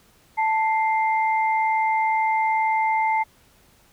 sine tone pair together, 881.1 / 2093 Hz, A5 / C7, +2 / 0 cents, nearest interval octave + minor third, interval 1498 cents, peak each -19 / -26 dBFS, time 0.37-3.24 s, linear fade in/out 20 ms, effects pink hiss -57 dBFS RMS until 3.92 s

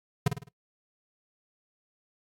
square tone with echo, 142.4 Hz, C#3, 47 cents sharp, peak -20 dBFS, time 0.26-0.28 s, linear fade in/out 5 ms, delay 52 ms, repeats 4, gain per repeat -7 dB, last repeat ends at 0.488 s, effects noise-tail reverb RT60 0.1 s tail -19 dB re dry + AAC 48 kbps

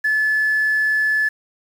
sine tone, 1728 Hz, A6, 32 cents flat, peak -14 dBFS, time 0.04-1.29 s, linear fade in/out 10 ms, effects tanh soft clip ceiling -12 dBFS + 7-bit

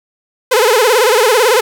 sawtooth tone with vibrato, 466.2 Hz, A#4, in tune, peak -4 dBFS, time 0.51-1.61 s, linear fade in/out 10 ms, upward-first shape sine, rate 18 Hz, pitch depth 190 cents each way, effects none

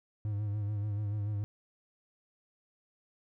triangle tone with vibrato, 103.83 Hz, G#2, in tune, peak -29 dBFS, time 0.25-1.44 s, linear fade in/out 0 ms, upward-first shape sine, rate 6.9 Hz, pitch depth 50 cents each way, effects none

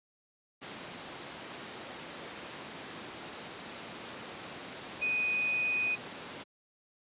sine tone in noise, 2489 Hz, D#7, in tune, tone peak -28 dBFS, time 5.01-5.96 s, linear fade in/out 20 ms, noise pink, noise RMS -42 dBFS, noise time 0.61-6.44 s, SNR +11 dB, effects high-pass 200 Hz 12 dB/octave + resampled to 8000 Hz

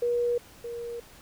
sine tone pair in turn, 480 / 472 Hz, B4 / A#4, -49 / +22 cents, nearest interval unison, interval 29 cents, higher first, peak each -23 / -33 dBFS, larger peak first, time 0.02-0.38 / 0.64-1 s, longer neither, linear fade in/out 5 ms, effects pink hiss -52 dBFS RMS until 1.21 s

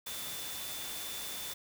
sine tone in noise, 3520 Hz, A7, in tune, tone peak -45 dBFS, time 0.06-1.54 s, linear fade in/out 10 ms, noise white, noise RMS -41 dBFS, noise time 0.06-1.54 s, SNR -7 dB, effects none

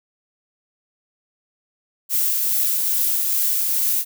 violet noise with tremolo, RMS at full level -19 dBFS, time 2.09-4.05 s, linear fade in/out 50 ms, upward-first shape triangle, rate 2.4 Hz, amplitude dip 25%, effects none

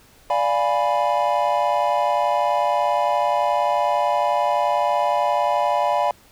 triangle chord, D diminished seventh, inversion none, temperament equal, 587.3 / 698.5 / 830.6 / 987.8 Hz, D5 / F5 / Ab5 / Cb6, 0 / 0 / 0 / 0 cents, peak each -21 dBFS, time 0.3-6.11 s, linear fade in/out 2 ms, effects pink hiss -52 dBFS RMS until 6.31 s

